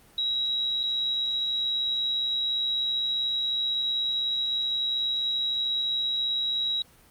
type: tone with dropouts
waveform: sine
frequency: 3859 Hz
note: B7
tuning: 41 cents flat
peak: -24 dBFS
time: 0.18-6.82 s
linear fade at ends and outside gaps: 2 ms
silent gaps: 0.832-0.836 s
effects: pink hiss -56 dBFS RMS until 7.1 s + Opus 32 kbps